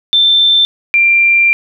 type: tone pair in turn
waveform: sine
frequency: 3556 / 2373 Hz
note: A7 / D7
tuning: +18 / +17 cents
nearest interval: perfect fifth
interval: 701 cents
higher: first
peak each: -6 dBFS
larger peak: neither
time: 0.13-0.65 / 0.94-1.53 s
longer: second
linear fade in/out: 0 ms
effects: none